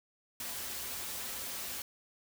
white noise with comb filter, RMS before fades -40 dBFS, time 0.4-1.82 s, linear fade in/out 2 ms, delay 6.5 ms, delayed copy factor -0.55, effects none

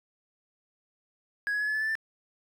triangle tone with pitch steps, 1661.2 / 1679.5 / 1698.1 / 1716.8 / 1735.7 / 1754.9 / 1774.3 Hz, G#6 / G#6 / G#6 / A6 / A6 / A6 / A6, 0 / +19 / +38 / -43 / -24 / -5 / +14 cents, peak -24 dBFS, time 1.47-1.953 s, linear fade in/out 0 ms, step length 69 ms, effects tanh soft clip ceiling -21 dBFS

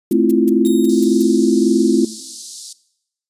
violet noise bursts, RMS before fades -28 dBFS, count 7, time 0.11-1.224 s, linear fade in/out 5 ms, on 22 ms, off 160 ms
sine chord, F major seventh, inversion first, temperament just, 218.3 / 261.9 / 327.4 / 349.2 Hz, A3 / C4 / E4 / F4, -13 / +2 / -12 / 0 cents, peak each -17 / -16 / -16 / -16 dBFS, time 0.11-2.05 s, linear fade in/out 5 ms
10% pulse tone with exponential decay, 3729 Hz, A#7, in tune, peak -19 dBFS, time 0.65-2.31 s, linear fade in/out 0 ms, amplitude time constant 360 ms
pink band-pass noise, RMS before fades -34 dBFS, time 0.89-2.73 s, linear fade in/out 5 ms, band 4100 to 10000 Hz, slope 48 dB/octave
effects noise-tail reverb RT60 0.8 s tail -19 dB re dry + resampled to 32000 Hz

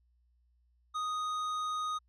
sine tone with tanh clipping, 1244.5 Hz, D#6, in tune, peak -34 dBFS, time 0.94-1.99 s, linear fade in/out 20 ms, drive 11 dB, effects added 60 Hz sine -67 dBFS peak until 2.08 s

